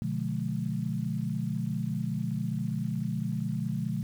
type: chord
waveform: sine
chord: B diminished seventh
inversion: none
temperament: just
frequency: 123.47 / 148.16 / 177.8 / 213.4 Hz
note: B2 / D3 / F3 / Ab3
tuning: 0 / +16 / +31 / +47 cents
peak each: -34 dBFS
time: 0.02-4.03 s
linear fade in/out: 0 ms
effects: 9-bit